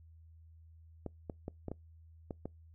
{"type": "clicks", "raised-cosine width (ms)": 2, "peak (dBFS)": -26, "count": 7, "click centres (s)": [1.063, 1.298, 1.481, 1.683, 1.716, 2.308, 2.456], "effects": ["noise-tail reverb RT60 0.2 s tail -26 dB re dry", "added 81 Hz sine -55 dBFS peak until 2.74 s"]}